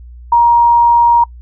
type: tone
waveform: sine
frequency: 944 Hz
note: A#5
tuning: 22 cents sharp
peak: -5 dBFS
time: 0.32-1.24 s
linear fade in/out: 5 ms
effects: noise-tail reverb RT60 0.1 s tail -26 dB re dry + added 60 Hz sine -31 dBFS peak until 1.41 s